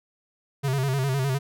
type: tone with vibrato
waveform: square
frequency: 134.9 Hz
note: C#3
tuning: 47 cents flat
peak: -23 dBFS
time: 0.63-1.39 s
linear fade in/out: 20 ms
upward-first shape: square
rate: 9.8 Hz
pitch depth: 67 cents each way
effects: none